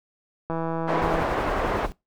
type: click train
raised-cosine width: 1 ms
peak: -15 dBFS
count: 120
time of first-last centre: 0.5-1.226 s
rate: 164 Hz
type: band-pass noise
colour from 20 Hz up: pink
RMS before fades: -26 dBFS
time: 0.87-1.87 s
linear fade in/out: 20 ms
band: 410 to 1200 Hz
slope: 12 dB/octave
type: noise with tremolo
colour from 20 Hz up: brown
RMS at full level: -30 dBFS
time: 1.02-1.92 s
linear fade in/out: 0 ms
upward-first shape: triangle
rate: 11 Hz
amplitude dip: 55%
effects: noise-tail reverb RT60 0.2 s tail -21 dB re dry